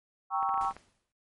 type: chord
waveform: sine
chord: G diminished seventh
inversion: none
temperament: equal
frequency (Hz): 784 / 932.3 / 1108.7 / 1318.5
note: G5 / Bb5 / Db6 / Fb6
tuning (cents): 0 / 0 / 0 / 0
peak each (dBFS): -30 / -35 / -31 / -34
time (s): 0.3-0.73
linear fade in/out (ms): 50
type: clicks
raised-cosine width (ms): 0.5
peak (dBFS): -30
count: 8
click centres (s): 0.428 / 0.492 / 0.542 / 0.577 / 0.612 / 0.648 / 0.71 / 0.766
type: noise with exponential decay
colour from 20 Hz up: pink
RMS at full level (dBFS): -47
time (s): 0.61-1.12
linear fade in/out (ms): 1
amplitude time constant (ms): 110
effects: noise-tail reverb RT60 0.1 s tail -26 dB re dry + MP3 48 kbps